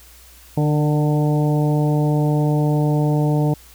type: harmonic tone with a mistuned harmonic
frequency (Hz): 149.3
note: D3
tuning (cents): +29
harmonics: 1 / 2 / 3 / 4 / 5 / 6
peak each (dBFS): -16 / -22 / -26 / -28 / -30 / -32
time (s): 0.57-3.54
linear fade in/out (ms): 5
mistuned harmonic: 3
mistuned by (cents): +22
effects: added 60 Hz sine -47 dBFS peak until 3.74 s + white hiss -47 dBFS RMS until 3.74 s